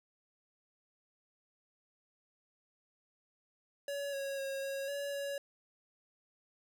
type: tone with pitch steps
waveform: square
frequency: 565 / 551 / 544 / 548 / 566 / 562 Hz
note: C#5 / C#5 / C#5 / C#5 / C#5 / C#5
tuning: +33 / -11 / -33 / -20 / +36 / +24 cents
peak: -37 dBFS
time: 3.88-5.38 s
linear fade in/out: 2 ms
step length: 250 ms
effects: none